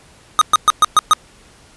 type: tone bursts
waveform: square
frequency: 1244.5 Hz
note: D#6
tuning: in tune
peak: -7 dBFS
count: 6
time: 0.39-1.134 s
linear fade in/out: 0 ms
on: 24 ms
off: 120 ms
effects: pink hiss -47 dBFS RMS until 1.76 s + resampled to 24000 Hz